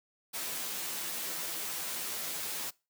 white noise with comb filter, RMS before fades -37 dBFS, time 0.33-2.71 s, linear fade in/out 20 ms, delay 12 ms, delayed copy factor +0.85, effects noise-tail reverb RT60 0.3 s tail -24 dB re dry + high-pass 150 Hz 12 dB/octave

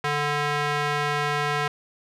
square tone with band-pass filter, 146.83 Hz, D3, in tune, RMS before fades -25 dBFS, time 0.04-1.68 s, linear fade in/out 5 ms, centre 1600 Hz, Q 0.84, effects none

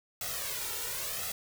white noise with flanger, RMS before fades -36 dBFS, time 0.21-1.32 s, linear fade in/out 2 ms, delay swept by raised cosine 1.5 to 2.2 ms, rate 0.92 Hz, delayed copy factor +0.85, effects none

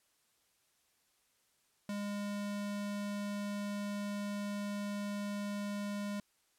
square tone, 204 Hz, G#3, 31 cents flat, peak -37 dBFS, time 1.89-6.2 s, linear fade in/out 2 ms, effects white hiss -74 dBFS RMS until 6.58 s + low-pass 12000 Hz 12 dB/octave

